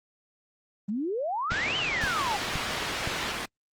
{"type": "exponential two-way sweep", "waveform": "sine", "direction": "up then down", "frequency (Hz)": [191.6, 3136, 787], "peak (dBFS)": -27, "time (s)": [0.88, 2.37], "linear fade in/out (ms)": 10, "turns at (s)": 1.77}
{"type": "low-pass noise", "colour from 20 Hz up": "white", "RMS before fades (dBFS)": -32, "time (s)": [1.5, 3.46], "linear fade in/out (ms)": 10, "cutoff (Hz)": 3300, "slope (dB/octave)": 12}
{"type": "click train", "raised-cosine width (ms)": 5, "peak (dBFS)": -20, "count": 4, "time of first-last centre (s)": [1.52, 3.074], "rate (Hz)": 1.93}
{"effects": ["Opus 24 kbps"]}